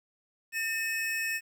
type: tone pair together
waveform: square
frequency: 1807.7 / 2562 Hz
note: A6 / E7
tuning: +46 / -50 cents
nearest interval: tritone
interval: 604 cents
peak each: -33 / -33 dBFS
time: 0.52-1.41 s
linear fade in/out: 50 ms
effects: 10-bit